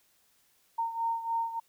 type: beating tone pair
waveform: sine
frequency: 917 / 920.4 Hz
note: A#5 / A#5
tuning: -29 / -22 cents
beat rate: 3.4 Hz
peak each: -30 / -35 dBFS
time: 0.78-1.6 s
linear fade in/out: 10 ms
effects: white hiss -68 dBFS RMS until 1.68 s